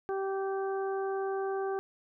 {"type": "harmonic tone", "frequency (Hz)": 388.2, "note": "G4", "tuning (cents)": -17, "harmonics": [1, 2, 3, 4], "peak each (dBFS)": [-31, -37, -43, -45], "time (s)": [0.09, 1.79], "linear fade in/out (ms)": 0, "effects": []}